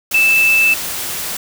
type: tone in noise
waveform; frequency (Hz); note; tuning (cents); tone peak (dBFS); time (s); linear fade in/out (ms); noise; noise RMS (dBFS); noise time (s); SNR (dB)
sine; 2637; E7; 0; -9; 0.14-0.74; 5; white; -23; 0.11-1.37; +11
effects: none